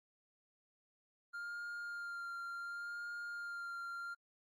triangle tone with vibrato, 1400 Hz, F6, 4 cents sharp, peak -40 dBFS, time 1.33-4.15 s, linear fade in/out 20 ms, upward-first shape sine, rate 0.69 Hz, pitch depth 18 cents each way, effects AAC 64 kbps

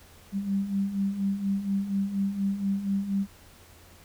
sine beating tone pair, 194.2 / 198.4 Hz, G3 / G3, -16 / +21 cents, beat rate 4.2 Hz, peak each -32 / -26 dBFS, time 0.32-3.27 s, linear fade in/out 50 ms, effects added 85 Hz sine -56 dBFS peak until 4.04 s + pink hiss -54 dBFS RMS until 4.04 s

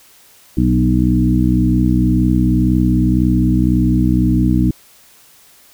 harmonic tone with a mistuned harmonic, 61.9 Hz, B1, 5 cents sharp, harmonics 1 / 2 / 3 / 4 / 5, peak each -17 / -17 / -17 / -17 / -17 dBFS, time 0.57-4.71 s, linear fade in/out 5 ms, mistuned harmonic 3, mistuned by +21 cents, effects white hiss -47 dBFS RMS until 5.73 s

